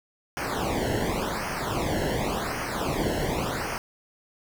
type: noise with flanger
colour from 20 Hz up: brown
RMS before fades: -28 dBFS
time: 0.37-3.78 s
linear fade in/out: 0 ms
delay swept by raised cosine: 0.26 to 0.84 ms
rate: 0.9 Hz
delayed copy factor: -0.95
effects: none